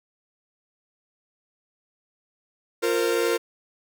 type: chord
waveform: 45% pulse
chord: F suspended fourth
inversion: none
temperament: equal with one note detuned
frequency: 349.2 / 460.8 / 523.3 Hz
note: F4 / Bb4 / C5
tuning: 0 / -20 / 0 cents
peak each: -26 / -23 / -29 dBFS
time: 2.82-3.38 s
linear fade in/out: 20 ms
effects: none